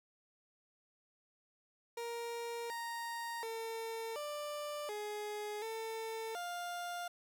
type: tone with pitch steps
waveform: 30% pulse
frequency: 468.8 / 932 / 452.7 / 591 / 418.9 / 447.3 / 702 Hz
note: A#4 / A#5 / A4 / D5 / G#4 / A4 / F5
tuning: +10 / -1 / +49 / +11 / +15 / +28 / +9 cents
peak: -37 dBFS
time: 1.97-7.08 s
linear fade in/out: 5 ms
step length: 730 ms
effects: none